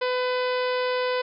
harmonic tone, 502 Hz, B4, 28 cents sharp, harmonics 1 / 2 / 3 / 4 / 5 / 6 / 7 / 8 / 9 / 10, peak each -24 / -30 / -34 / -36 / -38 / -40 / -41 / -42 / -43 / -44 dBFS, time 0.01-1.22 s, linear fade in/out 10 ms, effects none

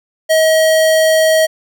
square tone, 636 Hz, D#5, 38 cents sharp, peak -9 dBFS, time 0.29-1.47 s, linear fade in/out 20 ms, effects none

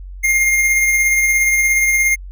square tone with tremolo, 2122 Hz, C7, 24 cents sharp, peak -11 dBFS, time 0.23-2.16 s, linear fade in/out 20 ms, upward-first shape triangle, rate 17 Hz, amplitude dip 35%, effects added 46 Hz sine -29 dBFS peak until 2.31 s

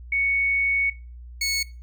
sine / 20% pulse tone pair in turn, 2222 / 2207 Hz, C#7 / C#7, +4 / -8 cents, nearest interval unison, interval 12 cents, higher first, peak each -20 / -17 dBFS, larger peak second, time 0.12-0.9 / 1.41-1.63 s, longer first, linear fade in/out 5 ms, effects noise-tail reverb RT60 0.3 s tail -18 dB re dry + added 60 Hz sine -38 dBFS peak until 1.82 s

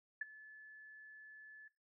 sine tone with ADSR envelope, 1729 Hz, A6, 31 cents flat, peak -34 dBFS, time 0.21-1.68 s, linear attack 6 ms, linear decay 18 ms, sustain -19 dB, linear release 5 ms, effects noise-tail reverb RT60 0.3 s tail -19 dB re dry

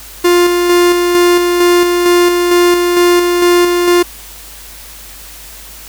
45% pulse tone with tremolo, 351.4 Hz, F4, 11 cents sharp, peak -6 dBFS, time 0.24-4.03 s, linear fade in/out 10 ms, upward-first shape square, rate 2.2 Hz, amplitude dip 35%, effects added 50 Hz sine -37 dBFS peak until 5.88 s + white hiss -33 dBFS RMS until 5.88 s

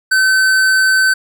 sine tone with tanh clipping, 1531 Hz, G6, 41 cents flat, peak -11 dBFS, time 0.11-1.14 s, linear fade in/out 10 ms, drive 17 dB, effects none

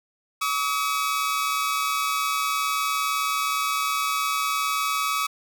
sawtooth tone pair together, 1139 / 1278.5 Hz, C#6 / D#6, +47 / +47 cents, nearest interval major second, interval 200 cents, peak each -22 dBFS, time 0.41-5.27 s, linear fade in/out 10 ms, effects none

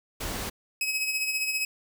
pink noise, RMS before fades -33 dBFS, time 0.2-0.5 s, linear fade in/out 10 ms
sawtooth tone with tremolo, 2550 Hz, D#7, 42 cents sharp, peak -21 dBFS, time 0.81-1.65 s, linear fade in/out 2 ms, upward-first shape sine, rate 15 Hz, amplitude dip 50%
effects none

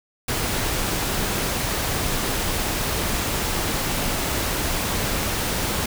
pink noise, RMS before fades -24 dBFS, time 0.28-5.86 s, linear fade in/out 5 ms, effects none

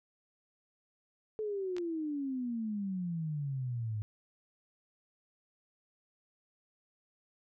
sine exponential sweep, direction down, 438.1 to 103.83 Hz, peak -33 dBFS, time 1.39-4.02 s, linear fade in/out 0 ms
clicks, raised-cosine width 0.2 ms, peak -28 dBFS, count 2, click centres 1.766 / 1.783 s
effects none

